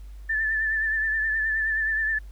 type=tone with vibrato; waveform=sine; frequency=1760 Hz; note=A6; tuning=in tune; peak=-22 dBFS; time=0.29-2.19 s; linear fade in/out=10 ms; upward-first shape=triangle; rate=9.5 Hz; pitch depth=47 cents each way; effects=added 50 Hz sine -38 dBFS peak until 2.31 s + pink hiss -61 dBFS RMS until 2.31 s